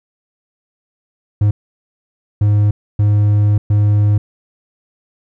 triangle tone bursts at uneven times, 103.83 Hz, G#2, in tune, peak -7 dBFS, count 4, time 1.41-1.51 / 2.41-2.71 / 2.99-3.58 / 3.7-4.18 s, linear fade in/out 5 ms, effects none

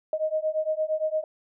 sine beating tone pair, 620 / 628.7 Hz, D#5 / D#5, -6 / +18 cents, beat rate 8.7 Hz, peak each -27 dBFS, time 0.13-1.24 s, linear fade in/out 2 ms, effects none

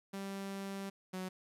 sawtooth tone pair in turn, 196 / 185.75 Hz, G3 / F#3, 0 / +7 cents, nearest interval minor second, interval 93 cents, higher first, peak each -36 / -35 dBFS, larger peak second, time 0.13-0.9 / 1.13-1.29 s, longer first, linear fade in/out 10 ms, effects resampled to 32000 Hz + 11-bit

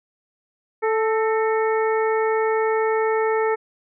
harmonic tone with a mistuned harmonic, 440 Hz, A4, in tune, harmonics 1 / 2 / 3 / 4 / 5, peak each -19 / -25 / -29 / -31 / -33 dBFS, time 0.82-3.56 s, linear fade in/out 20 ms, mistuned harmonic 4, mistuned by +54 cents, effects none

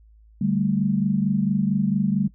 sine chord, D suspended fourth, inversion none, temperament just, 146.83 / 195.78 / 220.2 Hz, D3 / G3 / A3, 0 / -2 / +2 cents, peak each -26 / -21 / -24 dBFS, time 0.41-2.28 s, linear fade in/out 5 ms, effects noise-tail reverb RT60 0.1 s tail -20 dB re dry + added 54 Hz sine -49 dBFS peak until 2.34 s

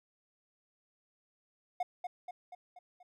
triangle tone with echo, 721 Hz, F#5, 45 cents flat, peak -28 dBFS, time 1.8-1.83 s, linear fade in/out 5 ms, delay 240 ms, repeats 5, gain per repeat -5 dB, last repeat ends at 3.03 s, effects none

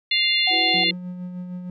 harmonic tone, 698.5 Hz, F5, in tune, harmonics 3 / 4 / 5 / 6, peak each -23 / -23 / -23 / -23 dBFS, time 0.11-0.91 s, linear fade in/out 5 ms
triangle tone, 743 Hz, F#5, 7 cents sharp, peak -23 dBFS, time 0.47-0.84 s, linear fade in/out 5 ms
sine chord, E suspended second, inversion none, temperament equal, 329.6 / 370 / 493.9 Hz, E4 / F#4 / B4, 0 / 0 / 0 cents, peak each -29 / -35 / -35 dBFS, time 0.49-0.94 s, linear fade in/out 50 ms
triangle tone with tremolo, 180 Hz, F#3, 47 cents flat, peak -26 dBFS, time 0.74-1.7 s, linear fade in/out 2 ms, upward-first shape sine, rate 6.5 Hz, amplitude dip 40%
effects none

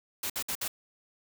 white noise bursts, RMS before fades -33 dBFS, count 4, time 0.23-0.68 s, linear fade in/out 5 ms, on 69 ms, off 58 ms, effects none

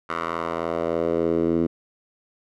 10% pulse tone with band-pass filter sweep, 83.4 Hz, E2, 21 cents sharp, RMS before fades -24 dBFS, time 0.09-1.67 s, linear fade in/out 10 ms, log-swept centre 1300 to 290 Hz, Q 2, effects none

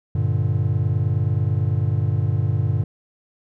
triangle chord, G minor, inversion none, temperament just, 98 / 117.6 / 147 Hz, G2 / Bb2 / D3, 0 / +16 / +2 cents, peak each -19 / -20 / -22 dBFS, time 0.15-2.84 s, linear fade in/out 5 ms, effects none

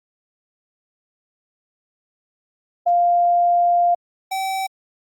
sine / square tone pair in turn, 698.5 / 768.6 Hz, F5 / G5, 0 / -34 cents, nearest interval major second, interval 166 cents, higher second, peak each -13 / -22 dBFS, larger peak first, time 2.86-3.95 / 4.31-4.67 s, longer first, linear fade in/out 10 ms, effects Opus 32 kbps

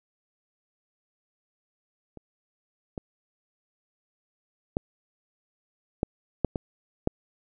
clicks, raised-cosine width 2 ms, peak -29 / -20 / -12 / -10 / -8 / -15 / -9 dBFS, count 7, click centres 2.173 / 2.978 / 4.769 / 6.031 / 6.447 / 6.558 / 7.074 s, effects none

